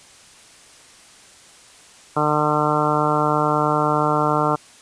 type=harmonic tone; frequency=150.5 Hz; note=D3; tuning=43 cents sharp; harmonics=1 / 2 / 3 / 4 / 5 / 6 / 7 / 8 / 9; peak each=-25 / -25 / -25 / -25 / -25 / -25 / -25 / -25 / -25 dBFS; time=2.16-4.56 s; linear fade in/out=10 ms; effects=white hiss -47 dBFS RMS until 4.81 s + resampled to 22050 Hz